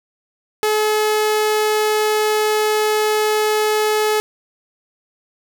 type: tone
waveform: sawtooth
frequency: 427.6 Hz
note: A4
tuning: 49 cents flat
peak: -11 dBFS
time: 0.63-4.2 s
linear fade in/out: 0 ms
effects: none